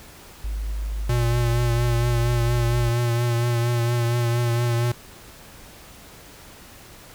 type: tone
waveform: sine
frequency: 51.7 Hz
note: G#1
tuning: 7 cents flat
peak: -24 dBFS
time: 0.44-2.9 s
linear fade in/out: 5 ms
type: tone with vibrato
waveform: square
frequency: 118.9 Hz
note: A#2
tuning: 35 cents sharp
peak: -20 dBFS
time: 1.09-4.92 s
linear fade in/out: 5 ms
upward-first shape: triangle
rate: 4.3 Hz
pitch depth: 36 cents each way
effects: pink hiss -45 dBFS RMS until 7.14 s